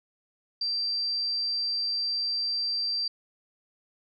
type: tone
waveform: sine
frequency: 4699 Hz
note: D8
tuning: in tune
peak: -26 dBFS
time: 0.61-3.08 s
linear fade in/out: 5 ms
effects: none